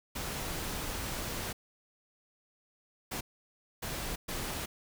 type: noise bursts at uneven times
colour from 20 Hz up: pink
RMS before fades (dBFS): -37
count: 4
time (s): 0.15-1.53 / 3.11-3.21 / 3.82-4.16 / 4.28-4.66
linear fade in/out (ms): 10
effects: none